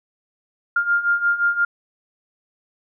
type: beating tone pair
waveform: sine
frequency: 1400 / 1405.7 Hz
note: F6 / F6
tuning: +4 / +11 cents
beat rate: 5.7 Hz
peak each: -22 / -18 dBFS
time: 0.76-1.65 s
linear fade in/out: 5 ms
effects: none